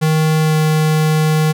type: tone with pitch glide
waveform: square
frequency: 156.7 to 155.62 Hz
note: D#3 to D#3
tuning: +13 to +1 cents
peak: -12 dBFS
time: 0.01-1.53 s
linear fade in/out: 20 ms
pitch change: -12 cents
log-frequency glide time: 0.41-0.55 s
effects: none